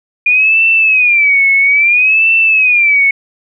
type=tone with vibrato; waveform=sine; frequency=2421 Hz; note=D#7; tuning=48 cents flat; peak=-6 dBFS; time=0.26-3.11 s; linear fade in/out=5 ms; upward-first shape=sine; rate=0.6 Hz; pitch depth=170 cents each way; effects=none